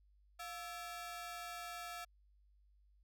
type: ring-modulated tone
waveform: sawtooth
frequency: 1012 Hz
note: B5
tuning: 42 cents sharp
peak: -38 dBFS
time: 0.39-2.05 s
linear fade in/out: 10 ms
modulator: 309 Hz
effects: added 50 Hz sine -66 dBFS peak until 3.03 s